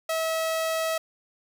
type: tone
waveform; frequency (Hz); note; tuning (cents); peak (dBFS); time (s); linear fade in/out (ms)
sawtooth; 646; E5; -35; -21; 0.09-0.98; 5
effects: none